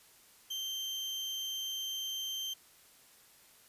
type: tone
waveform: 35% pulse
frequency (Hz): 3136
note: G7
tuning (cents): 0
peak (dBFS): -34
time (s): 0.5-2.54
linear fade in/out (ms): 10
effects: white hiss -61 dBFS RMS until 3.68 s + resampled to 32000 Hz